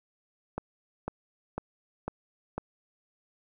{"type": "click train", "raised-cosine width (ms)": 1, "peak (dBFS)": -18, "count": 5, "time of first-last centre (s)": [0.58, 2.58], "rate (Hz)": 2, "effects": []}